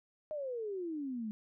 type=exponential sweep; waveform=sine; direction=down; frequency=626 to 207.7 Hz; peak=-36 dBFS; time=0.31-1.31 s; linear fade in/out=0 ms; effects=none